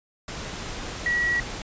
sine tone in noise, 1926 Hz, B6, 44 cents flat, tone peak -21 dBFS, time 1.06-1.4 s, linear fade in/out 2 ms, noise pink, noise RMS -34 dBFS, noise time 0.28-1.62 s, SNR +10 dB, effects resampled to 16000 Hz

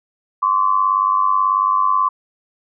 sine tone pair together, 1041 / 1139.3 Hz, C6 / C#6, -9 / +47 cents, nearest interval major second, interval 156 cents, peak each -16 dBFS, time 0.42-2.09 s, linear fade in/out 10 ms, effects none

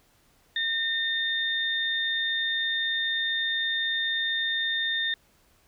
sine tone pair together, 1823 / 3632 Hz, A#6 / A#7, -39 / -46 cents, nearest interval octave, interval 1193 cents, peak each -28 / -27 dBFS, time 0.56-5.14 s, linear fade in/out 2 ms, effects pink hiss -63 dBFS RMS until 5.67 s

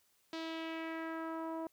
sawtooth tone with low-pass filter sweep, 324.9 Hz, E4, 25 cents flat, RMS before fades -41 dBFS, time 0.33-1.67 s, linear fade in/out 2 ms, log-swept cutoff 4400 to 830 Hz, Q 2.1, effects white hiss -73 dBFS RMS until 1.72 s

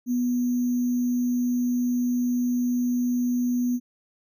sine tone with sample-and-hold, 245.6 Hz, B3, 9 cents flat, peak -21 dBFS, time 0.06-3.8 s, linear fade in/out 50 ms, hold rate 6300 Hz, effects none

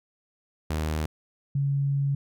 sawtooth / sine tone pair in turn, 77.78 / 139.75 Hz, D#2 / C#3, 0 / +14 cents, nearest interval minor seventh, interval 1014 cents, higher second, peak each -22 dBFS, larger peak neither, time 0.7-1.06 / 1.55-2.15 s, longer second, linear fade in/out 5 ms, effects none

